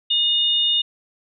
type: tone pair together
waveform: sine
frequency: 2884 / 3634 Hz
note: F#7 / A#7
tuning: -45 / -45 cents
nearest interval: major third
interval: 400 cents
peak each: -20 / -18 dBFS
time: 0.1-0.82 s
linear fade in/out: 10 ms
effects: none